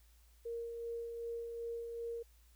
sine tone with tremolo, 466.2 Hz, A#4, in tune, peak -38 dBFS, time 0.45-2.23 s, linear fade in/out 10 ms, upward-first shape sine, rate 2.6 Hz, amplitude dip 35%, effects added 57 Hz sine -62 dBFS peak until 2.55 s + white hiss -71 dBFS RMS until 2.55 s

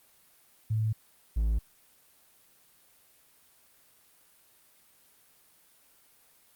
sine / triangle tone pair in turn, 109.6 / 54.8 Hz, A2 / A1, -6 / -6 cents, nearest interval octave, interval 1200 cents, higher first, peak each -25 / -22 dBFS, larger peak second, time 0.7-0.93 / 1.36-1.59 s, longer neither, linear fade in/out 10 ms, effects white hiss -62 dBFS RMS until 6.55 s + Opus 32 kbps

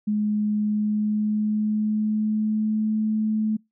sine tone with pitch glide, 210.4 to 216.3 Hz, G#3 to A3, +23 to -29 cents, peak -20 dBFS, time 0.07-3.57 s, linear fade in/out 10 ms, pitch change +48 cents, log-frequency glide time 0.59-2.97 s, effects noise-tail reverb RT60 0.2 s tail -26 dB re dry

